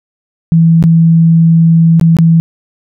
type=tone with dropouts; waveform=sine; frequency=164.81 Hz; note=E3; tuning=in tune; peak=-3 dBFS; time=0.52-2.4 s; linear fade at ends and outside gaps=0 ms; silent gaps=0.826-0.839 / 1.997-2.012 / 2.168-2.187 s; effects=none